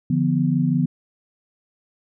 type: chord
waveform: sine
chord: B diminished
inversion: first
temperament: equal with one note detuned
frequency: 146.83 / 172.51 / 246.9 Hz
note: D3 / F3 / B3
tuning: 0 / -21 / 0 cents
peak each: -21 dBFS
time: 0.1-0.86 s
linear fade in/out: 5 ms
effects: none